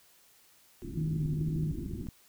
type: low-pass noise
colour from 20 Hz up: white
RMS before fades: -39 dBFS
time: 0.82-2.07 s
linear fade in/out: 0 ms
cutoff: 360 Hz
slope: 96 dB/octave
type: tone with vibrato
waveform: sine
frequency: 154.6 Hz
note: D#3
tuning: 11 cents flat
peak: -29 dBFS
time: 0.97-1.72 s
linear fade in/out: 5 ms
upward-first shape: square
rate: 2.2 Hz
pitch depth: 26 cents each way
type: click train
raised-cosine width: 5 ms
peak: -26 dBFS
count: 12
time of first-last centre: 1.26-2.087 s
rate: 13.3 Hz
effects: white hiss -62 dBFS RMS until 2.28 s

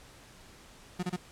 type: tone bursts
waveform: 35% pulse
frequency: 179.8 Hz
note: F#3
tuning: 49 cents flat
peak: -28 dBFS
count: 3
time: 0.99-1.165 s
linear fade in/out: 10 ms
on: 41 ms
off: 26 ms
effects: pink hiss -54 dBFS RMS until 1.31 s + low-pass 10000 Hz 12 dB/octave

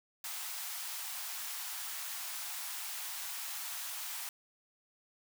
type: high-pass noise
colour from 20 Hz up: white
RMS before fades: -41 dBFS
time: 0.24-4.29 s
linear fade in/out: 2 ms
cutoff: 700 Hz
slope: 48 dB/octave
effects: none

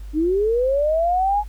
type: linear sweep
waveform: sine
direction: up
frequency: 293.2 to 847 Hz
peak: -16 dBFS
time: 0.13-1.44 s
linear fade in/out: 50 ms
effects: added 50 Hz sine -31 dBFS peak until 1.48 s + pink hiss -54 dBFS RMS until 1.48 s

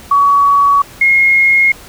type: tone pair in turn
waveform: sine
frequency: 1129 / 2151 Hz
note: C#6 / C7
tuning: +31 / +47 cents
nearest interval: major seventh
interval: 1116 cents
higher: second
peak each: -6 dBFS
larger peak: neither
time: 0.11-0.82 / 1.01-1.72 s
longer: neither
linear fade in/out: 5 ms
effects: pink hiss -36 dBFS RMS until 1.88 s

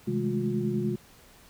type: tone cluster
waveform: sine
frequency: 130.8 / 160.2 / 206.5 / 216.5 / 357.6 Hz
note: C3 / E3 / G#3 / A3 / F4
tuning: 0 / -49 / -10 / -28 / +41 cents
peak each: -32 / -36 / -29 / -35 / -31 dBFS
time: 0.07-0.96 s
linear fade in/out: 10 ms
effects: pink hiss -55 dBFS RMS until 1.49 s

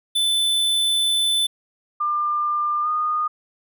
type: tone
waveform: square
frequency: 3514 Hz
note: A7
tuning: 3 cents flat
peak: -18 dBFS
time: 0.15-1.47 s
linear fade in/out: 10 ms
type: tone with pitch glide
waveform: sine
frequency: 1197 to 1227.1 Hz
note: D6 to D#6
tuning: +33 to -24 cents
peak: -19 dBFS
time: 2-3.28 s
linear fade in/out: 10 ms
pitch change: +43 cents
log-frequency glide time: 2.82-2.88 s
effects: none

